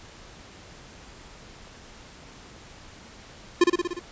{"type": "tone with echo", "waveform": "square", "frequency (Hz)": 351.2, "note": "F4", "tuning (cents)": 10, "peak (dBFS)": -14, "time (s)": [3.61, 3.64], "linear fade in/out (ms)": 5, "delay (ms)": 59, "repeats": 6, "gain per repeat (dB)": -3, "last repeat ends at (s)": 3.994, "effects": ["pink hiss -47 dBFS RMS until 4.11 s", "resampled to 16000 Hz"]}